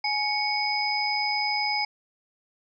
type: tone cluster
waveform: sine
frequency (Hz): 838 / 2222 / 5010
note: G#5 / C#7 / D#8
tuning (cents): +15 / +4 / +11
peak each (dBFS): -28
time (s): 0.04-1.85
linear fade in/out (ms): 5
effects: none